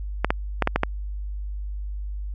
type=clicks; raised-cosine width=0.5 ms; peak=-4 dBFS; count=6; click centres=0.246 / 0.305 / 0.623 / 0.674 / 0.76 / 0.834 s; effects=added 50 Hz sine -28 dBFS peak until 2.34 s